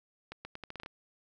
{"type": "accelerating click train", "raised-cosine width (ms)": 0.3, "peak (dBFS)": -26, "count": 9, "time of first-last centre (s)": [0.32, 0.861], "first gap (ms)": 130, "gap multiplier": 0.8, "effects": []}